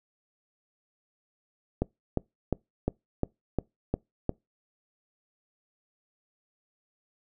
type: click train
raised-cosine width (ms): 2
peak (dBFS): -12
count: 8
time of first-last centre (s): 1.82-4.293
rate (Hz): 2.83
effects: noise-tail reverb RT60 0.2 s tail -25 dB re dry